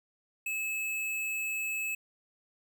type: tone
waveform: square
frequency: 2596 Hz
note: E7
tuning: 27 cents flat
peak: -32 dBFS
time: 0.46-1.95 s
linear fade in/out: 5 ms
effects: none